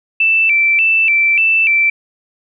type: tone with vibrato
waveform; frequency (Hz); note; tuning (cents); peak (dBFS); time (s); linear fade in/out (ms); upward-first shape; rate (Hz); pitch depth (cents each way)
sine; 2489; D#7; 0; -9; 0.2-1.9; 5; square; 1.7; 110
effects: none